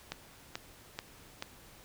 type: click train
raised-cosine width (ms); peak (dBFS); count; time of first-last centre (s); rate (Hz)
0.2; -19; 4; 0.12-1.424; 2.3
effects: pink hiss -56 dBFS RMS until 1.84 s